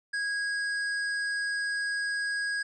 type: tone with hard clipping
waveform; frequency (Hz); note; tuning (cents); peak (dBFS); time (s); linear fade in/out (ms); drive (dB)
sine; 1647; G#6; -15; -30; 0.13-2.63; 10; 11
effects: resampled to 22050 Hz